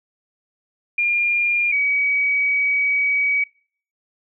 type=tone pair in turn; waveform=sine; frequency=2407 / 2268 Hz; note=D7 / C#7; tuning=+42 / +39 cents; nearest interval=minor second; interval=103 cents; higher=first; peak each=-16 / -16 dBFS; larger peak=neither; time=0.98-1.72 / 1.72-3.44 s; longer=second; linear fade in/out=5 ms; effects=noise-tail reverb RT60 0.5 s tail -24 dB re dry